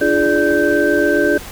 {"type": "tone cluster", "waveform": "sine", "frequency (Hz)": [295.4, 342.8, 419.4, 587, 1555], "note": ["D4", "F4", "G#4", "D5", "G6"], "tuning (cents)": [10, -32, 17, -1, -14], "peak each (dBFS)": -18, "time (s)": [0.01, 1.38], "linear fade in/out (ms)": 5, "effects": ["pink hiss -33 dBFS RMS until 1.51 s"]}